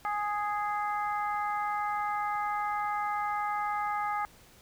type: harmonic tone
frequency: 415.3 Hz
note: G#4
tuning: in tune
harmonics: 2 / 3 / 4 / 5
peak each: -31 / -33 / -42 / -41 dBFS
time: 0.05-4.25 s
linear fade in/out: 0 ms
effects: pink hiss -57 dBFS RMS until 4.61 s